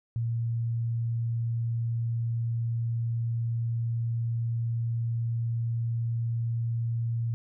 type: tone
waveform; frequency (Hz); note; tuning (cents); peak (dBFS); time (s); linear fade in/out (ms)
sine; 116.1; A#2; -7; -26; 0.16-7.34; 0
effects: none